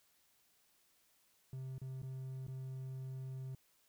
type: tone with dropouts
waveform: triangle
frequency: 131.3 Hz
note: C3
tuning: 6 cents sharp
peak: -40 dBFS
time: 1.53-3.55 s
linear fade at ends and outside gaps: 2 ms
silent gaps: 1.782-1.816 / 2.019-2.03 / 2.467-2.481 s
effects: white hiss -73 dBFS RMS until 3.88 s